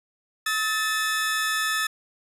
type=tone pair together; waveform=sawtooth; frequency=1283.8 / 1761 Hz; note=E6 / A6; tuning=-46 / +1 cents; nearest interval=perfect fourth; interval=547 cents; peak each=-24 / -21 dBFS; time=0.46-1.87 s; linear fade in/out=5 ms; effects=resampled to 32000 Hz